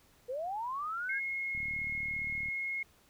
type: linear sweep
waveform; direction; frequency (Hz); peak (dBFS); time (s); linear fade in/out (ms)
sine; up; 473.3 to 1671; -34; 0.28-1.2; 20
type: tone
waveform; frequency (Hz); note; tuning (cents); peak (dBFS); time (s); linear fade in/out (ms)
sine; 2161; C#7; -45; -33; 1.09-2.83; 5
type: click train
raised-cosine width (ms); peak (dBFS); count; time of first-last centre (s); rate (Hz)
5; -37; 36; 1.55-2.486; 37.4
effects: pink hiss -65 dBFS RMS until 3.09 s